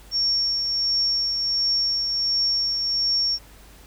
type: tone with tremolo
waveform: sine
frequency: 5500 Hz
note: F8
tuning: 27 cents flat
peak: -18 dBFS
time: 0.11-3.39 s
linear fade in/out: 50 ms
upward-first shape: triangle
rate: 1.4 Hz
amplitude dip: 40%
effects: added 50 Hz sine -47 dBFS peak until 3.86 s + pink hiss -50 dBFS RMS until 3.86 s